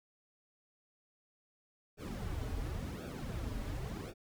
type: noise with flanger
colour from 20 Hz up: brown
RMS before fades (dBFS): -40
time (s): 1.97-4.14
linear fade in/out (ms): 50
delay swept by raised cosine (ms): 0.98 to 5.88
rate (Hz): 0.93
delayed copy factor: -0.95
effects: none